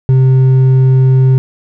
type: tone with hard clipping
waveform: sine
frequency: 130.81 Hz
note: C3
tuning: in tune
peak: -6 dBFS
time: 0.09-1.38 s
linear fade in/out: 0 ms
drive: 4 dB
effects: none